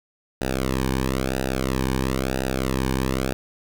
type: tone with flanger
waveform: sawtooth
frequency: 65.41 Hz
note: C2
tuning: in tune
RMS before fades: -24 dBFS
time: 0.41-3.33 s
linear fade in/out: 0 ms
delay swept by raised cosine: 0.91 to 1.51 ms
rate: 1 Hz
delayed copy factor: -1
effects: none